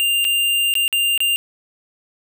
square tone with dropouts, 2794 Hz, F7, in tune, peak -16 dBFS, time 0-1.36 s, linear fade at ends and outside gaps 0 ms, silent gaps 0.244-0.25 / 0.739-0.753 / 0.879-0.927 / 1.177-1.204 s, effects none

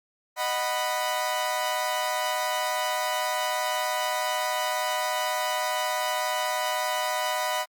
sawtooth chord, B major, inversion first, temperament equal with one note detuned, 618 / 740 / 987.8 Hz, D#5 / F#5 / B5, -12 / 0 / 0 cents, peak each -27 / -27 / -25 dBFS, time 0.36-7.66 s, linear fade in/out 50 ms, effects Opus 48 kbps

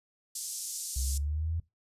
pink band-pass noise, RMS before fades -38 dBFS, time 0.35-1.18 s, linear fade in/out 5 ms, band 5700 to 11000 Hz, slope 24 dB/octave
sine linear sweep, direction up, 63.5 to 84.3 Hz, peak -29 dBFS, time 0.96-1.6 s, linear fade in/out 5 ms
effects noise-tail reverb RT60 0.2 s tail -20 dB re dry + resampled to 32000 Hz

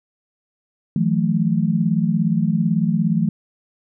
sine tone cluster, 161.1 / 178.7 / 217.5 Hz, E3 / F3 / A3, -39 / +40 / -20 cents, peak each -20 dBFS, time 0.96-3.29 s, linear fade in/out 2 ms, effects none

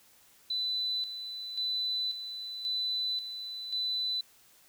sine tone with tremolo, 3997 Hz, B7, 20 cents sharp, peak -29 dBFS, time 0.5-4.21 s, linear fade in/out 5 ms, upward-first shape square, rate 0.93 Hz, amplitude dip 60%, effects white hiss -61 dBFS RMS until 4.68 s

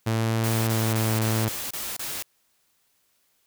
sawtooth tone with pitch glide, 112.7 to 110.83 Hz, A2 to A2, +42 to +13 cents, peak -18 dBFS, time 0.06-1.49 s, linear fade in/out 10 ms, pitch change -29 cents, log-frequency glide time 0.52-1.03 s
white noise bursts, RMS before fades -32 dBFS, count 7, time 0.44-2.224 s, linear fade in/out 0 ms, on 230 ms, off 29 ms
effects white hiss -68 dBFS RMS until 3.46 s

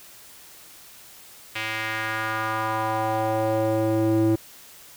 square tone with band-pass filter sweep, 110 Hz, A2, in tune, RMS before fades -24 dBFS, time 1.55-4.36 s, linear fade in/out 10 ms, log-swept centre 2500 to 310 Hz, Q 2.2, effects white hiss -47 dBFS RMS until 4.96 s

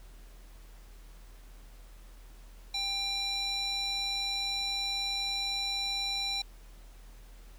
square tone with band-pass filter, 793 Hz, G5, 20 cents sharp, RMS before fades -33 dBFS, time 2.74-6.42 s, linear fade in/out 5 ms, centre 4200 Hz, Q 3.5, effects added 40 Hz sine -48 dBFS peak until 7.58 s + pink hiss -60 dBFS RMS until 7.58 s

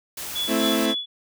white noise, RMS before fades -33 dBFS, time 0.17-0.86 s, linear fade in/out 5 ms
sine tone with tremolo, 3416 Hz, G#7, 48 cents sharp, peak -23 dBFS, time 0.35-1.06 s, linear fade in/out 10 ms, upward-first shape sine, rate 3.8 Hz, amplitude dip 85%
30% pulse chord, A minor, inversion none, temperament equal, 220 / 261.6 / 329.6 Hz, A3 / C4 / E4, 0 / 0 / 0 cents, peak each -22 dBFS, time 0.47-0.95 s, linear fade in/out 50 ms
effects none

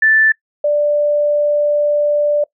sine tone pair in turn, 1760 / 588.8 Hz, A6 / D5, 0 / +4 cents, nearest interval octave + perfect fifth, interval 1896 cents, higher first, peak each -8 / -11 dBFS, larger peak first, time 0.02-0.32 / 0.64-2.44 s, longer second, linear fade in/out 5 ms, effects noise-tail reverb RT60 0.1 s tail -23 dB re dry

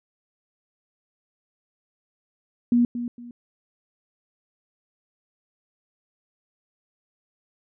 sine tone with echo, 240 Hz, B3, 49 cents flat, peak -15 dBFS, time 2.72-2.85 s, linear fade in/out 2 ms, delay 230 ms, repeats 2, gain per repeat -11 dB, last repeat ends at 3.31 s, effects none

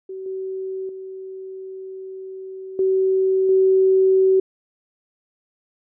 sine tone with level steps, 380 Hz, F#4, 46 cents sharp, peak -29 / -25 / -31 / -15 / -12 dBFS, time 0.09-4.4 s, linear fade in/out 5 ms, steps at 0.26 / 0.89 / 2.79 / 3.49 s, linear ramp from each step 2 ms, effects none

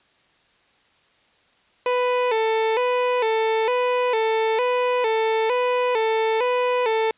30% pulse tone with vibrato, 469.2 Hz, A#4, 11 cents sharp, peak -16 dBFS, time 1.86-7.11 s, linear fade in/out 2 ms, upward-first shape square, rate 1.1 Hz, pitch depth 96 cents each way, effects white hiss -60 dBFS RMS until 7.17 s + resampled to 8000 Hz

